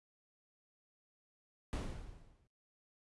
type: noise with exponential decay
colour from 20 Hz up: brown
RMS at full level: -33 dBFS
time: 1.73-2.47 s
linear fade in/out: 0 ms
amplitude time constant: 160 ms
effects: noise-tail reverb RT60 0.4 s tail -25 dB re dry + resampled to 24000 Hz